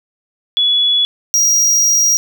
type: tone pair in turn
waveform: sine / square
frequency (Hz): 3400 / 5718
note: G#7 / F8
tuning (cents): +40 / +40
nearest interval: major sixth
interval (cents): 900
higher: second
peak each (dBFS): -10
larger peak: neither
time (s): 0.57-1.05 / 1.34-2.17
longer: second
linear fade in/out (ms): 0
effects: none